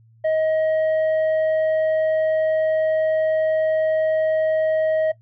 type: tone with tanh clipping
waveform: sine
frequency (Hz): 631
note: D#5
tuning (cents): +24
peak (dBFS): -18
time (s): 0.24-5.12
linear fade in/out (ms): 10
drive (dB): 4
effects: noise-tail reverb RT60 0.1 s tail -17 dB re dry + added 113 Hz sine -50 dBFS peak until 5.21 s